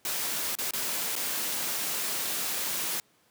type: noise with dropouts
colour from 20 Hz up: white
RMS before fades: -31 dBFS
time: 0.05-3 s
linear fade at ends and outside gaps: 1 ms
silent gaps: 0.553-0.586 / 0.709-0.735 / 1.155-1.162 s
effects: pink hiss -65 dBFS RMS until 3.3 s + high-pass 150 Hz 12 dB/octave